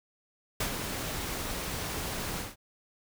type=noise with ADSR envelope; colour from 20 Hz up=pink; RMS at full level=-29 dBFS; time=0.6-2.56 s; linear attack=6 ms; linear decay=92 ms; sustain=-6 dB; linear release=180 ms; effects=none